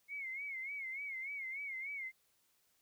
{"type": "tone with vibrato", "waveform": "sine", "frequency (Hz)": 2171, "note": "C#7", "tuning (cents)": -37, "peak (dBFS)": -40, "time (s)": [0.08, 2.12], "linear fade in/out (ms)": 50, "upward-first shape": "sine", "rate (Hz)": 3.4, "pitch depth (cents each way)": 95, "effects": ["white hiss -75 dBFS RMS until 2.81 s"]}